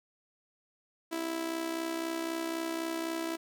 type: tone with amplitude modulation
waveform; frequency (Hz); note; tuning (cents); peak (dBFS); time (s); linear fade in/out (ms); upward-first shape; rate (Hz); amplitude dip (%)
sawtooth; 329.6; E4; 0; -26; 1.11-3.37; 20; sine; 63.9; 60
effects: none